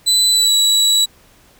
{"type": "tone with pitch glide", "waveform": "30% pulse", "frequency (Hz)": [4000, 3913], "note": ["B7", "B7"], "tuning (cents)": [21, -17], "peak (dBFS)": -8, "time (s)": [0.06, 1.06], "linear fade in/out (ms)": 20, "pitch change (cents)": -38, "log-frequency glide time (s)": [0.31, 0.53], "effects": ["pink hiss -50 dBFS RMS until 1.59 s"]}